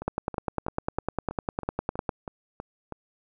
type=two click trains; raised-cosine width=1 ms; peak=-21 / -12 dBFS; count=10 / 21; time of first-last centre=0.02-2.923 / 0.08-2.092 s; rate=3.1 / 9.94 Hz; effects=none